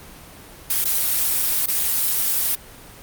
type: noise with dropouts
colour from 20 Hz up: blue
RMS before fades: -20 dBFS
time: 0.7-2.55 s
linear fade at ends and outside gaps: 2 ms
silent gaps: 0.842-0.855 / 1.659-1.683 s
effects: pink hiss -42 dBFS RMS until 3.02 s + Opus 32 kbps